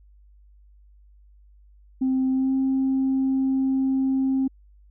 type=tone with pitch glide; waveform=sine; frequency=261.6 to 266 Hz; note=C4 to C4; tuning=0 to +29 cents; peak=-18 dBFS; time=2.01-4.48 s; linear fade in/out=10 ms; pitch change=+29 cents; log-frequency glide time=2.31-2.53 s; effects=tanh soft clip ceiling -16 dBFS + added 50 Hz sine -50 dBFS peak until 4.9 s